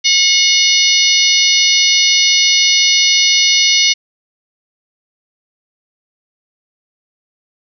harmonic tone with a mistuned harmonic, 726 Hz, F#5, 33 cents flat, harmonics 3 / 4 / 5 / 6 / 7 / 8, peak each -16 / -16 / -16 / -16 / -16 / -16 dBFS, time 0.04-3.94 s, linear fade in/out 20 ms, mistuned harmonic 8, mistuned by +32 cents, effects none

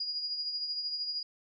sine tone with tremolo, 4874 Hz, D#8, 37 cents flat, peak -30 dBFS, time 0-1.23 s, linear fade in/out 5 ms, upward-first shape triangle, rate 13 Hz, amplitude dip 55%, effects none

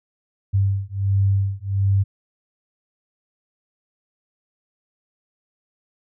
sine beating tone pair, 97.6 / 99 Hz, G2 / G2, -7 / +18 cents, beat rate 1.4 Hz, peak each -20 dBFS, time 0.53-2.04 s, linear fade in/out 20 ms, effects none

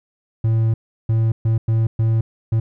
triangle tone bursts at uneven times, 112.3 Hz, A2, 36 cents sharp, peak -12 dBFS, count 6, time 0.44-0.74 / 1.09-1.32 / 1.45-1.58 / 1.68-1.87 / 1.99-2.21 / 2.52-2.6 s, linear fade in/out 5 ms, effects none

